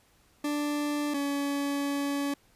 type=tone pair in turn; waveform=40% pulse; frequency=293.7 / 282.8 Hz; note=D4 / C#4; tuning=0 / +35 cents; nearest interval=minor second; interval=65 cents; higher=first; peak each=-27 / -27 dBFS; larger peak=neither; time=0.44-1.14 / 1.14-2.34 s; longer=second; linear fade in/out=5 ms; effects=pink hiss -64 dBFS RMS until 2.55 s + resampled to 32000 Hz